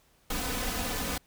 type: noise with comb filter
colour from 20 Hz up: pink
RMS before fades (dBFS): -32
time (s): 0.3-1.18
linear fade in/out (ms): 5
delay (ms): 4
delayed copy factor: +0.7
effects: pink hiss -65 dBFS RMS until 1.26 s